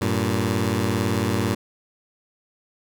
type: beating tone pair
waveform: 15% pulse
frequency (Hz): 96 / 114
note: G2 / A#2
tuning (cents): -36 / -38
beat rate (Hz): 18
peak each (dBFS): -17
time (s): 0.01-1.55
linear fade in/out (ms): 10
effects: none